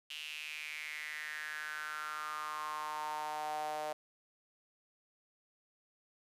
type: tone with high-pass filter sweep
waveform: sawtooth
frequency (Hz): 152.4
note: D#3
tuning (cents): -36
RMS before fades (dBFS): -41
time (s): 0.1-3.93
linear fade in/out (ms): 5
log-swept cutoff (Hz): 2900 to 660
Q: 6.3
effects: resampled to 32000 Hz